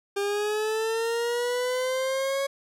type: linear sweep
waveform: 40% pulse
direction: up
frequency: 398.9 to 554 Hz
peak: -24 dBFS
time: 0.16-2.47 s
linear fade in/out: 10 ms
effects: low-pass 12000 Hz 12 dB/octave + 10-bit